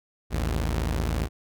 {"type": "tone pair together", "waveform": "sawtooth", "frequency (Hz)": [54.96, 77.78], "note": ["A1", "D#2"], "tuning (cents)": [-1, 0], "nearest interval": "tritone", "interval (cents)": 601, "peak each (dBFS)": [-22, -25], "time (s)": [0.3, 1.29], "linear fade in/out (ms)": 50, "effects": []}